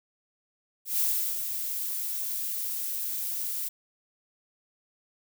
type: noise with ADSR envelope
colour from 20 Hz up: violet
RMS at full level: -25 dBFS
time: 0.85-3.69 s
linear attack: 140 ms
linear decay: 370 ms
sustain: -7 dB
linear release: 13 ms
effects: none